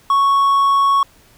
triangle tone, 1108.7 Hz, C#6, in tune, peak -9 dBFS, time 0.1-1.03 s, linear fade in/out 2 ms, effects pink hiss -50 dBFS RMS until 1.37 s

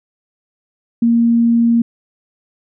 sine tone, 233.2 Hz, A#3, 1 cent sharp, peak -9 dBFS, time 1.02-1.82 s, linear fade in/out 5 ms, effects none

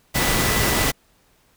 sine tone in noise, 1982 Hz, B6, 6 cents sharp, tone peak -28 dBFS, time 0.14-0.92 s, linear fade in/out 20 ms, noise pink, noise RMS -20 dBFS, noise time 0.14-0.92 s, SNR -11 dB, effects pink hiss -60 dBFS RMS until 1.56 s

